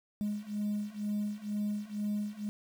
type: beating tone pair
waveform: sine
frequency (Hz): 206.9 / 209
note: G#3 / G#3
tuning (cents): -6 / +11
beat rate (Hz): 2.1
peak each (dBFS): -34 / -33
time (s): 0.21-2.49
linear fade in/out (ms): 0
effects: tanh soft clip ceiling -28 dBFS + 9-bit